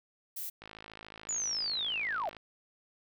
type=noise; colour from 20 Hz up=violet; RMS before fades=-39 dBFS; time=0.36-0.5 s; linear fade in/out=10 ms
type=click train; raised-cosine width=0.3 ms; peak=-30 dBFS; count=95; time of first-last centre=0.62-2.367 s; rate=53.8 Hz
type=linear sweep; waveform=sine; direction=down; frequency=7040 to 587.3 Hz; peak=-31 dBFS; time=1.29-2.29 s; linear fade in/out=0 ms
effects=none